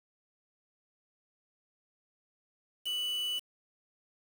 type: tone with quantisation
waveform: triangle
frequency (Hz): 2967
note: F#7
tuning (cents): +4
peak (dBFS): -30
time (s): 2.85-3.4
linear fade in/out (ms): 20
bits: 7
effects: none